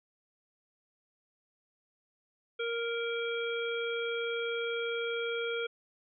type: harmonic tone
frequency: 466.2 Hz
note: A#4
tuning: in tune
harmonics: 1 / 3 / 5 / 7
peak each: -33 / -38 / -40 / -41 dBFS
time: 2.59-5.67 s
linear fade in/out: 10 ms
effects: none